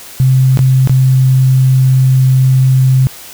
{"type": "tone with dropouts", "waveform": "sine", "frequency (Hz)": 130.81, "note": "C3", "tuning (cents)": 0, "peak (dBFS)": -5, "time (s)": [0.2, 3.07], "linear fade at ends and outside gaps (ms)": 0, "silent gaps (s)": [[0.573, 0.591], [0.874, 0.895]], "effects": ["white hiss -32 dBFS RMS until 3.33 s"]}